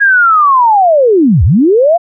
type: linear two-way sweep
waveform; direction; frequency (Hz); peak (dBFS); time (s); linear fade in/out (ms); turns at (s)
sine; down then up; 1661.2 to 65.41 to 713; -4; 0-1.98; 20; 1.44
effects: none